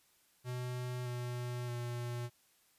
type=tone with pitch steps; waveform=square; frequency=124.6 / 122.6 / 120.63 Hz; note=B2 / B2 / B2; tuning=+16 / -12 / -40 cents; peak=-38 dBFS; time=0.44-2.3 s; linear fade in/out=50 ms; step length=620 ms; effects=white hiss -70 dBFS RMS until 2.78 s + resampled to 32000 Hz

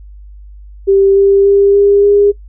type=tone with pitch steps; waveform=sine; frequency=392 / 395.6 / 399.3 / 403 / 406.8 Hz; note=G4 / G4 / G4 / G4 / G#4; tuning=0 / +16 / +32 / +48 / -36 cents; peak=-5 dBFS; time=0.87-2.32 s; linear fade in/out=20 ms; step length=290 ms; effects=noise-tail reverb RT60 0.1 s tail -21 dB re dry + added 50 Hz sine -31 dBFS peak until 2.48 s

